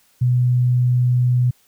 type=tone; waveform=sine; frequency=124.1 Hz; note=B2; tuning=9 cents sharp; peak=-13 dBFS; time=0.21-1.51 s; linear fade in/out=10 ms; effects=white hiss -58 dBFS RMS until 1.67 s

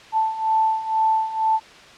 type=beating tone pair; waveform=sine; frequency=880 / 882.1 Hz; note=A5 / A5; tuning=0 / +4 cents; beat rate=2.1 Hz; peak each=-23 / -19 dBFS; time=0.12-1.6 s; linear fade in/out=50 ms; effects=white hiss -44 dBFS RMS until 1.97 s + low-pass 4000 Hz 12 dB/octave

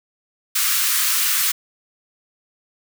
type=high-pass noise; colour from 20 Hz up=white; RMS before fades=-19 dBFS; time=0.55-1.52 s; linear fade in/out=10 ms; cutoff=1100 Hz; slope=48 dB/octave; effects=none

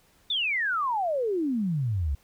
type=exponential sweep; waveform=sine; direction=down; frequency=3633 to 65.41 Hz; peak=-24 dBFS; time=0.3-2.15 s; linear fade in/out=5 ms; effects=pink hiss -62 dBFS RMS until 2.23 s

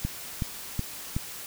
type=click train; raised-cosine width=5 ms; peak=-15 dBFS; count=4; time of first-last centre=0.05-1.165 s; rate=2.69 Hz; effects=white hiss -40 dBFS RMS until 1.46 s

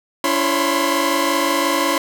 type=tone cluster; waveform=sawtooth; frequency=286.3 / 336.1 / 547 / 995 / 1058 Hz; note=D4 / E4 / C#5 / B5 / C6; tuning=-44 / +34 / -23 / +13 / +19 cents; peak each=-19 dBFS; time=0.24-1.98 s; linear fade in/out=2 ms; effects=none

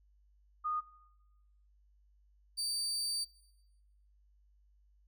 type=tone pair in turn; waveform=sine / 30% pulse; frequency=1231 / 4629 Hz; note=D#6 / D8; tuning=-19 / -26 cents; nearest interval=octave + major seventh; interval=2293 cents; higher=second; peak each=-32 / -31 dBFS; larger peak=second; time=0.64-0.81 / 2.57-3.25 s; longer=second; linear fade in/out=20 ms; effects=noise-tail reverb RT60 1.0 s tail -19 dB re dry + added 50 Hz sine -64 dBFS peak until 5.07 s

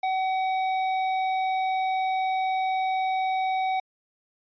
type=tone with tanh clipping; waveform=triangle; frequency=756 Hz; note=F#5; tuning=37 cents sharp; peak=-25 dBFS; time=0.03-3.8 s; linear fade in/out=5 ms; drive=16 dB; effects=resampled to 11025 Hz

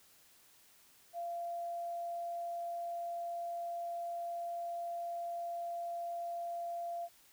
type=tone; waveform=sine; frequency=688 Hz; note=F5; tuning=26 cents flat; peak=-37 dBFS; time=1.13-7.09 s; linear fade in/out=50 ms; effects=white hiss -64 dBFS RMS until 7.32 s

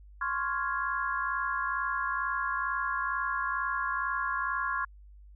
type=chord; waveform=sine; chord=Db major seventh; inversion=third; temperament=equal; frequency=1046.5 / 1108.7 / 1396.9 / 1661.2 Hz; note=C6 / Db6 / F6 / Ab6; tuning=0 / 0 / 0 / 0 cents; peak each=-34 dBFS; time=0.21-4.85 s; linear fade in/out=5 ms; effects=added 50 Hz sine -49 dBFS peak until 5.35 s

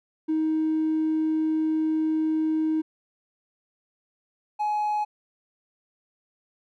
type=tone pair in turn; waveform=triangle; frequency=314.7 / 841.8 Hz; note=D#4 / G#5; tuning=+20 / +23 cents; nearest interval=octave + perfect fourth; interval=1703 cents; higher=second; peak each=-18 / -20 dBFS; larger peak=first; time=0.28-2.82 / 4.59-5.05 s; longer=first; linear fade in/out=20 ms; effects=tanh soft clip ceiling -18 dBFS

